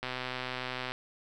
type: click train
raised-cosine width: 0.3 ms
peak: -19 dBFS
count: 114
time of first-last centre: 0.03-0.92 s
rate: 127 Hz
effects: none